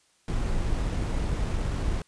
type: noise with sample-and-hold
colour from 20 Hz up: brown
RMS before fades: -27 dBFS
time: 0.28-2.02 s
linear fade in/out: 2 ms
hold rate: 8820 Hz
effects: white hiss -65 dBFS RMS until 2.07 s + resampled to 22050 Hz